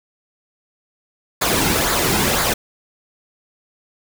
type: noise with flanger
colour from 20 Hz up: pink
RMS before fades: -18 dBFS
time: 1.41-2.54 s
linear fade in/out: 10 ms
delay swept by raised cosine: 0.34 to 1.74 ms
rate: 2 Hz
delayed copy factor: -0.55
effects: none